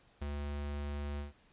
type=tone with ADSR envelope; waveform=square; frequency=72.3 Hz; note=D2; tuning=27 cents flat; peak=-34 dBFS; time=0.21-1.33 s; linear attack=14 ms; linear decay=4 ms; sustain=-3 dB; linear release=140 ms; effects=pink hiss -66 dBFS RMS until 1.52 s + resampled to 8000 Hz